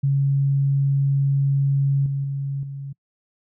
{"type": "tone with level steps", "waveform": "sine", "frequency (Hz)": 138.59, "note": "C#3", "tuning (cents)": 0, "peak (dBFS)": [-16, -21, -23, -29], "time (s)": [0.03, 2.93], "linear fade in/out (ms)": 10, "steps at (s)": [2.06, 2.24, 2.63], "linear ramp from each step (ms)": 2, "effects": ["noise-tail reverb RT60 0.1 s tail -26 dB re dry"]}